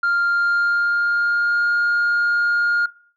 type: tone with pitch glide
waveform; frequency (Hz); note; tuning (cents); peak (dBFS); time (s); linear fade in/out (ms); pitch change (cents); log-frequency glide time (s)
sine; 1396.9 to 1418; F6 to F6; 0 to +26; -14; 0.03-2.86; 5; +26; 0.27-1.69
effects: noise-tail reverb RT60 0.5 s tail -21 dB re dry + tanh soft clip ceiling -14 dBFS